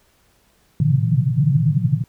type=band-pass noise; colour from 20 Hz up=white; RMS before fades=-17 dBFS; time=0.8-2.04 s; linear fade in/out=2 ms; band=110 to 170 Hz; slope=96 dB/octave; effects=pink hiss -59 dBFS RMS until 2.08 s